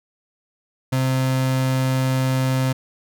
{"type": "tone", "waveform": "35% pulse", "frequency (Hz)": 130.81, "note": "C3", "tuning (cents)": 0, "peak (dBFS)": -16, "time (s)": [0.92, 2.73], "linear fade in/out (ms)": 10, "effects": []}